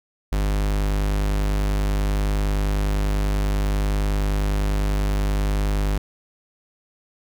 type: tone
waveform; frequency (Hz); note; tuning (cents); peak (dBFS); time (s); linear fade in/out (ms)
45% pulse; 50.3; G1; +45; -19; 0.32-5.98; 5
effects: none